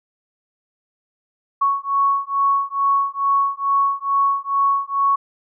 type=beating tone pair; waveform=sine; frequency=1108.7 / 1111 Hz; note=C#6 / C#6; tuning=0 / +4 cents; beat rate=2.3 Hz; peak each=-19 dBFS; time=1.61-5.16 s; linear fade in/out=10 ms; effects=none